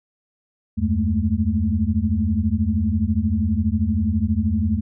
sine tone cluster, 79.6 / 93.7 / 210.7 / 223.1 Hz, D#2 / F#2 / G#3 / A3, +40 / +22 / +25 / +24 cents, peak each -23 dBFS, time 0.77-4.81 s, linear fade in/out 20 ms, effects none

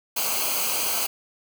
white noise with comb filter, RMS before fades -25 dBFS, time 0.16-1.07 s, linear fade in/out 10 ms, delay 0.55 ms, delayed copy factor -0.75, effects none

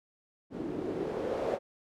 blue noise with low-pass filter sweep, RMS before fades -34 dBFS, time 0.5-1.59 s, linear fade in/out 50 ms, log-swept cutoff 280 to 560 Hz, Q 3.3, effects none

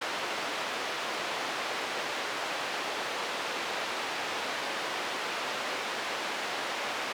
pink band-pass noise, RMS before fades -34 dBFS, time 0.01-7.13 s, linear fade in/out 10 ms, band 520 to 3900 Hz, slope 12 dB/octave, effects none

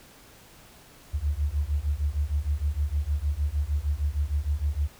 sine beating tone pair, 69.9 / 76.4 Hz, C#2 / D#2, +15 / -31 cents, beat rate 6.5 Hz, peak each -27 dBFS, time 1.13-4.88 s, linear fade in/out 20 ms, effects pink hiss -52 dBFS RMS until 4.99 s

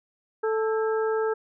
harmonic tone with a mistuned harmonic, 440 Hz, A4, in tune, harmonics 1 / 2 / 3 / 4, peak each -23 / -33 / -34 / -37 dBFS, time 0.43-1.34 s, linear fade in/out 10 ms, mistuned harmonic 4, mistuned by -150 cents, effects none

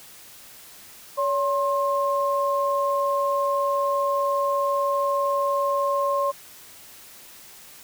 sine tone pair together, 565 / 1064.2 Hz, C#5 / C6, +33 / +29 cents, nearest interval major seventh, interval 1096 cents, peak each -23 dBFS, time 1.17-6.32 s, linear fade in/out 20 ms, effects white hiss -46 dBFS RMS until 7.83 s

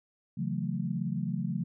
sine chord, F# minor seventh, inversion second, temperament just, 138.75 / 166.5 / 185 / 222 Hz, C#3 / E3 / F#3 / A3, +2 / +18 / 0 / +16 cents, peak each -35 / -35 / -34 / -36 dBFS, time 0.37-1.64 s, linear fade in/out 10 ms, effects none

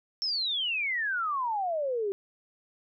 sine exponential sweep, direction down, 5450 to 383.2 Hz, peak -27 dBFS, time 0.22-2.12 s, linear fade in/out 0 ms, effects none

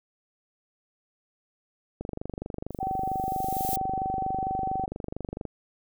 click train, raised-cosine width 2 ms, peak -20 dBFS, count 85, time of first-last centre 2.01-5.453 s, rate 24.4 Hz
violet noise with exponential growth, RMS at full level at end -30 dBFS, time 2.7-3.76 s, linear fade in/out 2 ms, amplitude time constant 230 ms
sine tone, 766 Hz, G5, 40 cents flat, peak -27 dBFS, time 2.8-4.86 s, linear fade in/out 10 ms
effects none

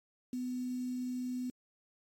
sine tone with quantisation, 250.4 Hz, B3, 24 cents sharp, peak -34 dBFS, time 0.33-1.5 s, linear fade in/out 2 ms, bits 9, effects MP3 64 kbps

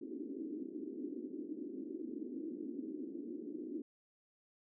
white band-pass noise, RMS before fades -44 dBFS, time 0.01-3.82 s, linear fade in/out 5 ms, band 250 to 350 Hz, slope 48 dB/octave, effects none

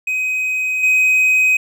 triangle tone with level steps, 2519 Hz, D#7, 21 cents sharp, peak -15 / -9 dBFS, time 0.07-1.57 s, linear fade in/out 5 ms, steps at 0.83 s, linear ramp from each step 5 ms, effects none

